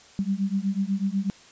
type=beating tone pair; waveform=sine; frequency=192 / 200.1 Hz; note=G3 / G3; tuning=-36 / +36 cents; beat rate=8.1 Hz; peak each=-26 dBFS; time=0.19-1.3 s; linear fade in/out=0 ms; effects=white hiss -51 dBFS RMS until 1.51 s + resampled to 16000 Hz